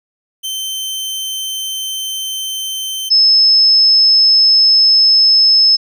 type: tone pair in turn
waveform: sawtooth / sine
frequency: 3098 / 5210 Hz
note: G7 / E8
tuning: -21 / -21 cents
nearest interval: major sixth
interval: 900 cents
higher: second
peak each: -16 / -6 dBFS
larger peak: second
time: 0.43-3.1 / 3.1-5.77 s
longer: neither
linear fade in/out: 20 ms
effects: none